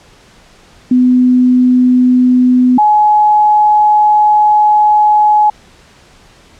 sine tone pair in turn, 251 / 844.3 Hz, B3 / G#5, +28 / +28 cents, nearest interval octave + major sixth, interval 2100 cents, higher second, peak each -5 dBFS, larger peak neither, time 0.91-2.78 / 2.78-5.5 s, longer second, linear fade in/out 5 ms, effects pink hiss -43 dBFS RMS until 6.59 s + low-pass 7000 Hz 12 dB/octave

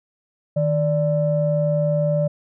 sine tone pair together, 155.31 / 586 Hz, D#3 / D5, -3 / -4 cents, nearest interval octave + major seventh, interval 2299 cents, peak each -19 dBFS, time 0.56-2.28 s, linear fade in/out 10 ms, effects tanh soft clip ceiling -9 dBFS

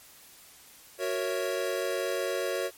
square chord, F# dominant seventh, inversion none, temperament equal, 370 / 466.2 / 554.4 / 659.3 Hz, F#4 / A#4 / C#5 / E5, 0 / 0 / 0 / 0 cents, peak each -34 / -35 / -33 / -38 dBFS, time 0.98-2.71 s, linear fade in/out 50 ms, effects white hiss -53 dBFS RMS until 2.77 s + MP3 64 kbps

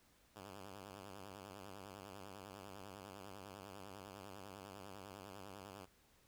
5% pulse tone with vibrato, 98 Hz, G2, in tune, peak -40 dBFS, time 0.35-5.86 s, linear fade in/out 20 ms, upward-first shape sine, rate 10 Hz, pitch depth 120 cents each way, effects pink hiss -71 dBFS RMS until 6.27 s

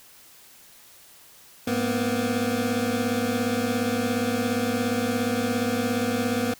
25% pulse tone cluster, 103.6 / 235.5 / 252.7 Hz, G#2 / A#3 / B3, -4 / +18 / +40 cents, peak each -30 / -22 / -23 dBFS, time 1.67-6.54 s, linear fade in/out 5 ms, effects white hiss -51 dBFS RMS until 6.59 s

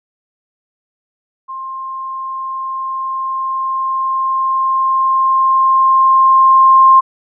sine tone with level ramp, 1058 Hz, C6, 19 cents sharp, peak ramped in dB -23 to -3 dBFS, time 1.48-7.01 s, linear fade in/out 20 ms, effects none

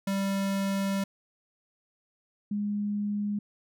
square / sine tone pair in turn, 196 / 206.1 Hz, G3 / G#3, 0 / -13 cents, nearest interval minor second, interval 87 cents, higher second, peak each -27 dBFS, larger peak neither, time 0.07-1.04 / 2.51-3.39 s, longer first, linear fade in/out 5 ms, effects none

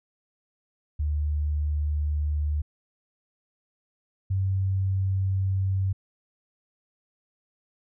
sine tone pair in turn, 74.6 / 95.79 Hz, D2 / G2, +28 / -39 cents, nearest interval major third, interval 433 cents, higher second, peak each -23 / -22 dBFS, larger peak second, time 0.99-2.62 / 4.3-5.93 s, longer neither, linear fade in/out 10 ms, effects none

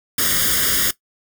white noise with comb filter, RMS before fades -18 dBFS, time 0.18-0.91 s, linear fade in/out 5 ms, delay 0.59 ms, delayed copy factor +0.9, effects noise-tail reverb RT60 0.1 s tail -17 dB re dry

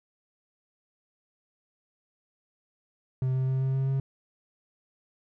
triangle tone with pitch steps, 129.7 / 130.75 / 131.81 / 132.89 / 133.96 / 135.05 Hz, C3 / C3 / C3 / C3 / C3 / C#3, -15 / -1 / +13 / +27 / +41 / -45 cents, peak -22 dBFS, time 3.22-4 s, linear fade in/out 2 ms, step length 130 ms, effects none

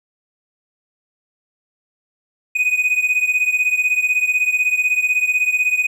triangle beating tone pair, 2489 / 2505 Hz, D#7 / D#7, 0 / +11 cents, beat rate 16 Hz, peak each -15 / -18 dBFS, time 2.55-5.87 s, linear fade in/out 10 ms, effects none

